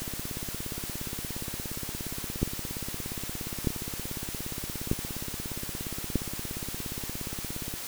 two click trains, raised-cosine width 3 ms, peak -11 / -23 dBFS, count 4 / 133, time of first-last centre 2.43-6.157 / 0.02-7.739 s, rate 0.805 / 17.1 Hz, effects white hiss -38 dBFS RMS until 7.87 s

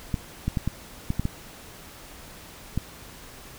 clicks, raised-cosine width 5 ms, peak -12 dBFS, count 8, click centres 0.142 / 0.48 / 0.572 / 0.676 / 1.104 / 1.196 / 1.254 / 2.776 s, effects pink hiss -45 dBFS RMS until 3.58 s

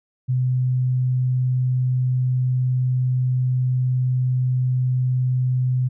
sine tone, 127.2 Hz, C3, 48 cents flat, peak -17 dBFS, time 0.28-5.89 s, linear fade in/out 20 ms, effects none

